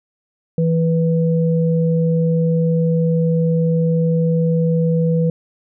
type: tone pair together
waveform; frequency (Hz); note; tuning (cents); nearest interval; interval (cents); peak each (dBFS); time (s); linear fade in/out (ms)
sine; 164.4 / 492.6; E3 / B4; -4 / -5; octave + perfect fifth; 1899; -14 / -20; 0.58-5.3; 2
effects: none